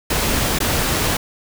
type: noise with dropouts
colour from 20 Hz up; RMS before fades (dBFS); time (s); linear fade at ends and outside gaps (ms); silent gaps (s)
pink; -19; 0.1-1.17; 5; 0.588-0.602
effects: none